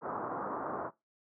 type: low-pass noise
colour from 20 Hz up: white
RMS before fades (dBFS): -37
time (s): 0.01-0.91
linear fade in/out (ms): 50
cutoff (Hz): 1300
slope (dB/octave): 48
effects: noise-tail reverb RT60 0.2 s tail -19 dB re dry + high-pass 200 Hz 12 dB/octave